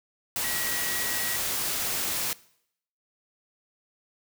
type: tone in noise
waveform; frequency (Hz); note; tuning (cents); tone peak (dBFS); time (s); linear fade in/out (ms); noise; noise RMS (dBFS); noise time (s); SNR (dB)
sine; 1917; A#6; +48; -34; 0.44-1.36; 0; white; -29; 0.36-2.33; -8
effects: noise-tail reverb RT60 0.7 s tail -21 dB re dry